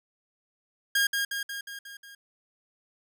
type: tone with echo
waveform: sawtooth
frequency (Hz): 1623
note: G#6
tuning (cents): -40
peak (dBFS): -18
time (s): 0.95-1.07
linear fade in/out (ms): 5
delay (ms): 180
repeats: 6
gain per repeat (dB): -4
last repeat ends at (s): 2.15
effects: none